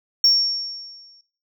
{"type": "tone with exponential decay", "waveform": "sine", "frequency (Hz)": 5500, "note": "F8", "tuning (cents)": -27, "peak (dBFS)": -9, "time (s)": [0.24, 1.21], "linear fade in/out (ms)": 2, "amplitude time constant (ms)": 210, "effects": ["noise-tail reverb RT60 0.5 s tail -24 dB re dry", "tanh soft clip ceiling -8 dBFS"]}